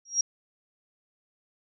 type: tone with exponential growth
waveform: sine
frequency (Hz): 5640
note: F8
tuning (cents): +16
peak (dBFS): -17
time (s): 0.05-0.21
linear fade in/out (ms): 5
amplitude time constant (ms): 34
effects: none